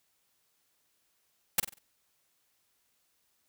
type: noise with echo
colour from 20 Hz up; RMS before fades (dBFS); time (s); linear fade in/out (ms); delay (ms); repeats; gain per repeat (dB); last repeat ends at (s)
white; -23; 1.58-1.6; 5; 47; 4; -9; 1.788
effects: white hiss -74 dBFS RMS until 3.48 s